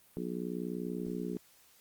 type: harmonic tone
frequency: 60.2 Hz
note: B1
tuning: 44 cents flat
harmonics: 3 / 4 / 5 / 6 / 7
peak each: -39 / -40 / -42 / -42 / -42 dBFS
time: 0.17-1.37 s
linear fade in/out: 0 ms
effects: white hiss -63 dBFS RMS until 1.8 s + Opus 32 kbps